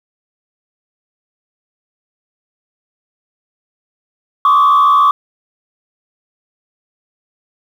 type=tone with frequency modulation; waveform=sine; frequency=1145 Hz; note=D6; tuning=44 cents flat; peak=-5 dBFS; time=4.45-5.11 s; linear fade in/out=2 ms; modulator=73.2 Hz; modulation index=0.89; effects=tanh soft clip ceiling -4 dBFS + 7-bit